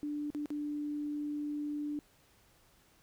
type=tone with dropouts; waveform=sine; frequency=294.9 Hz; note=D4; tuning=7 cents sharp; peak=-34 dBFS; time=0.03-1.99 s; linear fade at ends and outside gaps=0 ms; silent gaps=0.303-0.348 / 0.458-0.504 s; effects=pink hiss -66 dBFS RMS until 3.02 s